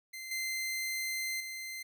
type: tone with level steps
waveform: sawtooth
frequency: 2077 Hz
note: C7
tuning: 13 cents flat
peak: -38 / -30 / -36 dBFS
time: 0.13-1.83 s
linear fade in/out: 10 ms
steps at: 0.31 / 1.4 s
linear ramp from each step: 5 ms
effects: none